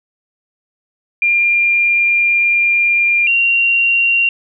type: tone pair in turn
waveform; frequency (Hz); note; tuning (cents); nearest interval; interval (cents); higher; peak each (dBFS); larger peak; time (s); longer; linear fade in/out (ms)
sine; 2397 / 2758; D7 / F7; +35 / -22; major second; 243; second; -10; neither; 1.22-3.27 / 3.27-4.29; first; 2
effects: none